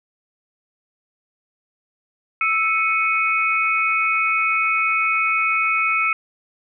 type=tone cluster; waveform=sine; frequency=1315 / 2207 / 2510 Hz; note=E6 / C#7 / D#7; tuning=-5 / -8 / +15 cents; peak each=-21 dBFS; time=2.41-6.13 s; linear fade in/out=2 ms; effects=none